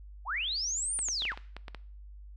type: linear two-way sweep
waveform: sine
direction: up then down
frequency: 659.3 to 9397 to 659.3 Hz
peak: -30 dBFS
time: 0.25-1.35 s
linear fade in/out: 50 ms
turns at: 0.96 s
type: clicks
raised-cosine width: 0.3 ms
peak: -25 dBFS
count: 9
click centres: 0.99 / 1.086 / 1.221 / 1.253 / 1.319 / 1.375 / 1.566 / 1.682 / 1.747 s
effects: noise-tail reverb RT60 0.5 s tail -20 dB re dry + added 50 Hz sine -45 dBFS peak until 2.36 s